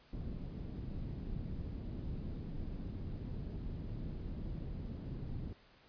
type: low-pass noise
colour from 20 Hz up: pink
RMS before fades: -42 dBFS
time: 0.13-5.53 s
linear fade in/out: 2 ms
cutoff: 240 Hz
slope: 12 dB/octave
effects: pink hiss -64 dBFS RMS until 5.88 s + resampled to 11025 Hz